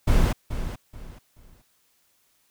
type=noise with echo; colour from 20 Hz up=brown; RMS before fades=-18 dBFS; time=0.07-0.33 s; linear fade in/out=10 ms; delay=430 ms; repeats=3; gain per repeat=-11 dB; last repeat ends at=1.62 s; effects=white hiss -66 dBFS RMS until 2.5 s